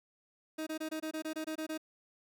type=tone bursts; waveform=30% pulse; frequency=314 Hz; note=D#4; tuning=16 cents sharp; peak=-33 dBFS; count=11; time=0.58-1.778 s; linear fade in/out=10 ms; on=88 ms; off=23 ms; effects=none